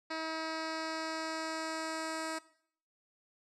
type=tone with low-pass filter sweep; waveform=10% pulse; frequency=320 Hz; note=D#4; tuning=49 cents sharp; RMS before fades=-38 dBFS; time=0.1-2.39 s; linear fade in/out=10 ms; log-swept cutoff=4500 to 8300 Hz; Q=1.6; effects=noise-tail reverb RT60 0.6 s tail -18 dB re dry